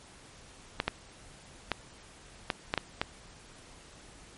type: clicks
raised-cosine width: 0.3 ms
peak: -11 dBFS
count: 7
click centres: 0.801 / 0.88 / 1.717 / 2.502 / 2.739 / 2.777 / 3.015 s
effects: pink hiss -53 dBFS RMS until 4.37 s + MP3 48 kbps